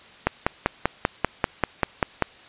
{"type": "click train", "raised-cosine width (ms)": 0.5, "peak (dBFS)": -3, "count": 11, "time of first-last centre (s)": [0.27, 2.223], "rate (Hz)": 5.12, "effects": ["white hiss -48 dBFS RMS until 2.48 s", "resampled to 8000 Hz"]}